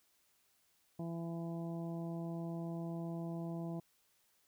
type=harmonic tone; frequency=167.4 Hz; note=E3; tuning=27 cents sharp; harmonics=1 / 2 / 3 / 4 / 5 / 6; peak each=-40 / -45 / -55 / -49 / -57 / -59 dBFS; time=0.99-3.8 s; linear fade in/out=5 ms; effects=white hiss -74 dBFS RMS until 4.47 s